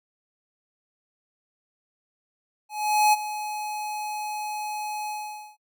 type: tone with ADSR envelope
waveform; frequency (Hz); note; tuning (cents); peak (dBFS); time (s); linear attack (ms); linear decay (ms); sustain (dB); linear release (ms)
square; 845; G#5; +30; -16; 2.69-5.57; 440; 24; -14; 480
effects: noise-tail reverb RT60 0.1 s tail -24 dB re dry